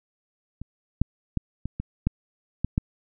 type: clicks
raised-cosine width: 5 ms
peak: -23 / -7 / -11 / -17 / -17 / -9 / -11 / -9 dBFS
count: 8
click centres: 0.616 / 1.016 / 1.373 / 1.656 / 1.8 / 2.07 / 2.646 / 2.779 s
effects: none